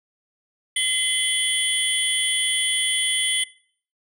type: tone cluster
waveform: sine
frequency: 2047 / 3071 / 3377 / 9250 Hz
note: C7 / G7 / G#7 / D9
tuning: -38 / -36 / +28 / -27 cents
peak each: -24 dBFS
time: 0.76-3.44 s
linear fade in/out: 5 ms
effects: noise-tail reverb RT60 0.5 s tail -19 dB re dry + tanh soft clip ceiling -14 dBFS